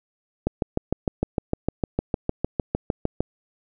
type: click train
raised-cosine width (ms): 2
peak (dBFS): -8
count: 19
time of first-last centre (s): 0.47-3.206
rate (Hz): 6.58
effects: none